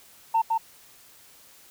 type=tone with echo; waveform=sine; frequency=900 Hz; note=A5; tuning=39 cents sharp; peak=-17 dBFS; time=0.34-0.42 s; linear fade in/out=10 ms; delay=160 ms; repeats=1; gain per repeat=-3 dB; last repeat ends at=0.58 s; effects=tanh soft clip ceiling -15 dBFS + white hiss -53 dBFS RMS until 1.7 s